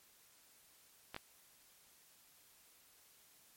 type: clicks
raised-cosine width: 0.3 ms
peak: -28 / -26 dBFS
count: 2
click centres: 1.145 / 1.164 s
effects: white hiss -66 dBFS RMS until 3.56 s + MP3 64 kbps